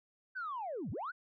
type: linear two-way sweep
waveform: sine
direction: down then up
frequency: 1564 to 81.7 to 1564 Hz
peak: -36 dBFS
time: 0.35-1.12 s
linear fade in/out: 20 ms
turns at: 0.91 s
effects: tanh soft clip ceiling -33 dBFS

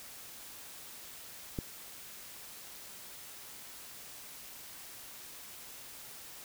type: click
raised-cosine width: 3 ms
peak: -21 dBFS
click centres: 1.588 s
effects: white hiss -49 dBFS RMS until 6.44 s

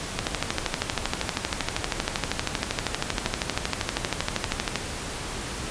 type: click train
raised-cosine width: 0.2 ms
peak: -6 dBFS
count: 59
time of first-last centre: 0.19-4.757 s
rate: 12.7 Hz
effects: pink hiss -33 dBFS RMS until 5.7 s + resampled to 22050 Hz

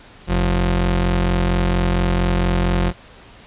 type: tone pair together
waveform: sawtooth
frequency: 44.35 / 88.7 Hz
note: F1 / F2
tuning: +27 / +27 cents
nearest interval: octave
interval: 1200 cents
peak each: -13 dBFS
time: 0.27-2.93 s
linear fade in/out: 50 ms
effects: pink hiss -44 dBFS RMS until 3.46 s + resampled to 8000 Hz

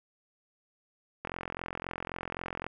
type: click train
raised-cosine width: 0.5 ms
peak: -20 dBFS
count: 63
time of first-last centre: 1.25-2.666 s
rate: 43.8 Hz
effects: none

